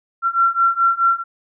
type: beating tone pair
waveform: sine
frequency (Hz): 1360 / 1364.7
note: F6 / F6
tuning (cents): -46 / -40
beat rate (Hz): 4.7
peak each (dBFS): -17 / -16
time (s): 0.22-1.24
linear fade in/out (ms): 50
effects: none